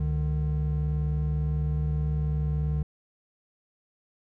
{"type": "tone pair together", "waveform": "triangle", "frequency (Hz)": [70, 150.57], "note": ["C#2", "D3"], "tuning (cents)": [18, 44], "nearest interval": "octave + minor second", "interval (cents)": 1326, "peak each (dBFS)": -25, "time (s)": [0, 2.83], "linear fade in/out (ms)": 5, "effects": []}